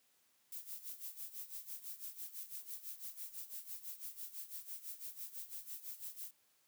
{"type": "noise with tremolo", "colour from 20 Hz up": "violet", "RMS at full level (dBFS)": -45, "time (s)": [0.52, 6.31], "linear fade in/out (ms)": 2, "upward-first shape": "sine", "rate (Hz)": 6, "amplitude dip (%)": 80, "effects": ["white hiss -74 dBFS RMS until 6.67 s", "high-pass 100 Hz 12 dB/octave"]}